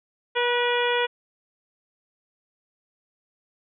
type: harmonic tone with a mistuned harmonic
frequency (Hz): 483.2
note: B4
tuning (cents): -38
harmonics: 1 / 2 / 3 / 4 / 5 / 6 / 7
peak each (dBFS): -24 / -27 / -29 / -30 / -31 / -32 / -32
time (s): 0.35-1.07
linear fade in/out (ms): 20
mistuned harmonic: 3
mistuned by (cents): +27
effects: none